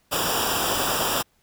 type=noise with comb filter; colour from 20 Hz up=pink; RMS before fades=-24 dBFS; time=0.11-1.23 s; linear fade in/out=20 ms; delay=0.47 ms; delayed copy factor=-0.85; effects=pink hiss -65 dBFS RMS until 1.42 s